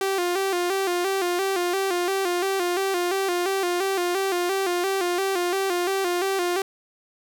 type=tone with vibrato; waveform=sawtooth; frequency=370 Hz; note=F#4; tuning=in tune; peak=-18 dBFS; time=0.01-6.62 s; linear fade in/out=2 ms; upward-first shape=square; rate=2.9 Hz; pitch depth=83 cents each way; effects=none